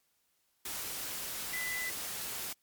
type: tone in noise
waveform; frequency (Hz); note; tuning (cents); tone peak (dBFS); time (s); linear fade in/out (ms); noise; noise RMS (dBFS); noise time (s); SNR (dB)
sine; 2000; B6; +21; -35; 1.53-1.9; 5; white; -39; 0.65-2.53; +1
effects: white hiss -75 dBFS RMS until 2.62 s + MP3 96 kbps